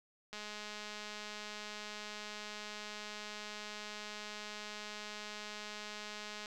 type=click train; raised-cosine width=0.2 ms; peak=-28 dBFS; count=1288; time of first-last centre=0.33-6.459 s; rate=210 Hz; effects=none